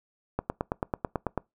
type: click train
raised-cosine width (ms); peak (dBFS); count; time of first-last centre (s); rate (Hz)
1; -13; 10; 0.39-1.377; 9.12
effects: noise-tail reverb RT60 0.2 s tail -24 dB re dry